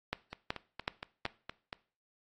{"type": "two click trains", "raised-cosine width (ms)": 0.3, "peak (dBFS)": [-16, -24], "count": [4, 7], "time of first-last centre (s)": [[0.13, 1.254], [0.33, 1.729]], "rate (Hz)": [2.67, 4.29], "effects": ["noise-tail reverb RT60 0.4 s tail -19 dB re dry", "AAC 32 kbps"]}